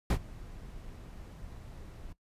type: noise with ADSR envelope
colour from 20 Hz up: brown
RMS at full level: -22 dBFS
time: 0.1-2.13 s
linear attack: 4 ms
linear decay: 76 ms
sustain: -24 dB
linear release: 8 ms
effects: noise-tail reverb RT60 0.1 s tail -17 dB re dry + resampled to 32000 Hz